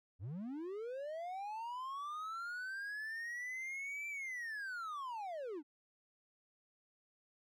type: linear two-way sweep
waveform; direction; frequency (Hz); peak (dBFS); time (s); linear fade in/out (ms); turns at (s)
triangle; up then down; 79.4 to 2349 to 269.2; -39; 0.19-5.63; 50; 4.08
effects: none